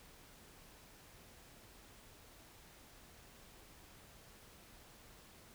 silence, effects pink hiss -60 dBFS RMS until 5.54 s

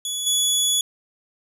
20% pulse tone with level steps, 3400 Hz, G#7, 40 cents sharp, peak -19 / -12 dBFS, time 0.05-0.81 s, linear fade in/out 2 ms, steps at 0.26 s, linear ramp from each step 10 ms, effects none

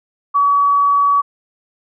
sine tone, 1136 Hz, C#6, 42 cents sharp, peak -10 dBFS, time 0.34-1.22 s, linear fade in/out 20 ms, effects none

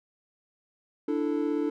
triangle chord, D suspended second, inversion none, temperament just, 293.7 / 330.4 / 440.5 Hz, D4 / E4 / A4, 0 / +4 / +2 cents, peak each -26 / -29 / -29 dBFS, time 1.08-1.7 s, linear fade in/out 5 ms, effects none

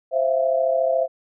sine tone cluster, 524 / 659 / 693 Hz, C5 / E5 / F5, +2 / -1 / -14 cents, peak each -21 / -20 / -27 dBFS, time 0.11-1.08 s, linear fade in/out 50 ms, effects none

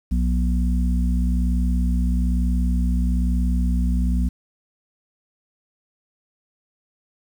harmonic tone, 61.1 Hz, B1, 18 cents flat, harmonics 1 / 3 / 4, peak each -18 / -25 / -28 dBFS, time 0.11-4.29 s, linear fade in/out 10 ms, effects 8-bit

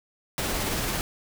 pink noise with tremolo, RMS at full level -27 dBFS, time 0.38-1.01 s, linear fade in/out 0 ms, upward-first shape sine, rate 18 Hz, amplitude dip 25%, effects none

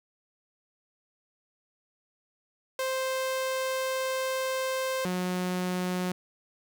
sawtooth tone pair in turn, 523.3 / 181.63 Hz, C5 / F#3, 0 / -32 cents, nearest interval octave + tritone, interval 1832 cents, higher first, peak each -24 dBFS, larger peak neither, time 2.79-5.05 / 5.05-6.12 s, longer first, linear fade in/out 2 ms, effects none

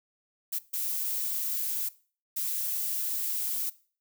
violet noise bursts at uneven times, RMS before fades -31 dBFS, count 3, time 0.52-0.59 / 0.73-1.89 / 2.36-3.7 s, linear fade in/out 10 ms, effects noise-tail reverb RT60 0.4 s tail -19 dB re dry

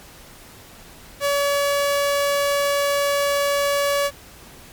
sawtooth tone, 568 Hz, C#5, 42 cents sharp, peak -14 dBFS, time 1.2-4.11 s, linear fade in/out 50 ms, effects pink hiss -44 dBFS RMS until 4.72 s + MP3 96 kbps

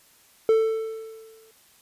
triangle tone with exponential decay, 443.9 Hz, A4, 15 cents sharp, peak -12 dBFS, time 0.49-1.51 s, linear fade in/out 1 ms, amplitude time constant 220 ms, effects white hiss -57 dBFS RMS until 1.81 s + resampled to 32000 Hz

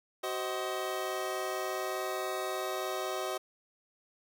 25% pulse chord, C diminished, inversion second, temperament just, 376.7 / 523.3 / 627.9 Hz, Gb4 / C5 / Eb5, +31 / 0 / +16 cents, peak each -33 / -36 / -33 dBFS, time 0.23-3.38 s, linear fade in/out 10 ms, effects none

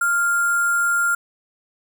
sine tone with sample-and-hold, 1396.9 Hz, F6, in tune, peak -16 dBFS, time 0.01-1.15 s, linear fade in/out 5 ms, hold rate 8820 Hz, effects none

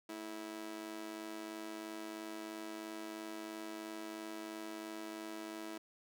sawtooth tone with amplitude modulation, 326.2 Hz, E4, 18 cents flat, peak -36 dBFS, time 0.09-5.78 s, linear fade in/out 5 ms, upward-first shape sine, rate 103 Hz, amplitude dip 80%, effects none

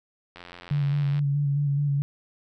click train, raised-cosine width 0.3 ms, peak -26 dBFS, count 74, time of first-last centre 0.36-1.191 s, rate 87.8 Hz
sine tone with vibrato, 142.9 Hz, D3, 47 cents flat, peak -21 dBFS, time 0.71-2.02 s, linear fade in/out 0 ms, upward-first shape square, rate 4.7 Hz, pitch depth 25 cents each way
effects none

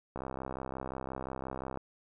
click train, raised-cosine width 1 ms, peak -24 dBFS, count 107, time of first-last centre 0.16-1.773 s, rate 65.7 Hz, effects none

